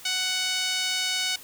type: tone with band-pass filter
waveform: 5% pulse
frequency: 743 Hz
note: F#5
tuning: 7 cents sharp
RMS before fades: -27 dBFS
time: 0.05-1.36 s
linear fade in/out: 5 ms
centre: 3200 Hz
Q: 0.92
effects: white hiss -46 dBFS RMS until 1.43 s